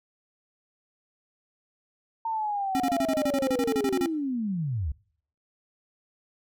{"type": "linear sweep", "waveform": "sine", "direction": "down", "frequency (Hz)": [914, 62.8], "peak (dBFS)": -26, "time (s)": [2.25, 4.92], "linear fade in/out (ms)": 5}
{"type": "tone bursts", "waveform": "square", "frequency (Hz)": 269.6, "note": "C#4", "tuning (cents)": -48, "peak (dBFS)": -25, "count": 16, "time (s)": [2.75, 4.059], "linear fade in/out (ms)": 0, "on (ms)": 49, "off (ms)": 35}
{"effects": ["noise-tail reverb RT60 0.6 s tail -25 dB re dry"]}